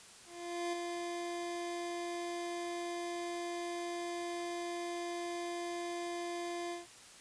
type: tone with ADSR envelope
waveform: 25% pulse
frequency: 346.3 Hz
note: F4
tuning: 15 cents flat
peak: -30 dBFS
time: 0.25-6.87 s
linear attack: 480 ms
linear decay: 6 ms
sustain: -4 dB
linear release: 160 ms
effects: white hiss -55 dBFS RMS until 7.2 s + resampled to 22050 Hz